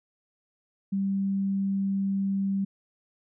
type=tone; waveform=sine; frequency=195.7 Hz; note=G3; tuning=3 cents flat; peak=-24 dBFS; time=0.92-2.65 s; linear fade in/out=10 ms; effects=none